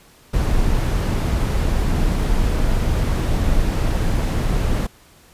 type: noise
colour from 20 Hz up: brown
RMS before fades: -18 dBFS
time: 0.33-4.87 s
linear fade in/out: 10 ms
effects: pink hiss -50 dBFS RMS until 5.33 s + resampled to 32000 Hz